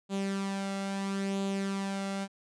sawtooth tone with flanger, 196 Hz, G3, in tune, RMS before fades -33 dBFS, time 0.09-2.28 s, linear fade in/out 50 ms, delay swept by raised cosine 0.27 to 1.47 ms, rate 0.75 Hz, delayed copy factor +0.5, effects resampled to 22050 Hz

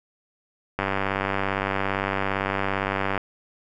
click train, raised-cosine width 0.5 ms, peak -9 dBFS, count 234, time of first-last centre 0.79-3.177 s, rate 97.6 Hz, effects none

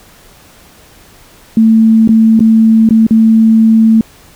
sine tone with dropouts, 222.8 Hz, A3, 22 cents sharp, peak -3 dBFS, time 1.57-4.01 s, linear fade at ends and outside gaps 2 ms, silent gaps 2.076-2.09 / 2.394-2.405 / 2.89-2.907 / 3.067-3.108 s, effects pink hiss -41 dBFS RMS until 4.35 s

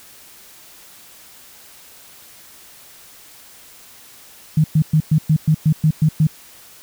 sine tone bursts, 155.56 Hz, D#3, in tune, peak -10 dBFS, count 10, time 4.57-6.27 s, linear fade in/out 5 ms, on 71 ms, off 110 ms, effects white hiss -44 dBFS RMS until 6.82 s

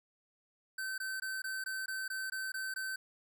square tone bursts, 1539 Hz, G6, 32 cents flat, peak -37 dBFS, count 10, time 0.78-2.96 s, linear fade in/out 5 ms, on 200 ms, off 20 ms, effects none

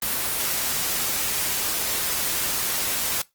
white noise, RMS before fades -25 dBFS, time 0.02-3.22 s, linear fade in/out 5 ms, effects noise-tail reverb RT60 0.2 s tail -21 dB re dry + Opus 24 kbps

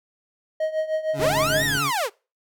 triangle tone with tremolo, 628 Hz, D#5, 16 cents sharp, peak -17 dBFS, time 0.6-1.63 s, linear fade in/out 5 ms, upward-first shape triangle, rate 6.5 Hz, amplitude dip 85%
25% pulse tone with vibrato, 141.4 Hz, C#3, 35 cents sharp, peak -24 dBFS, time 1.13-1.92 s, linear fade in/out 50 ms, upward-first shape sine, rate 12 Hz, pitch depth 41 cents each way
sawtooth linear two-way sweep, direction up then down, 281.2 to 1921 to 364.9 Hz, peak -18 dBFS, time 1.18-2.1 s, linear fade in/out 50 ms, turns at 1.64 s
click train, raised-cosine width 3 ms, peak -22 dBFS, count 31, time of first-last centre 1.2-1.771 s, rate 52.5 Hz
effects noise-tail reverb RT60 0.3 s tail -24 dB re dry

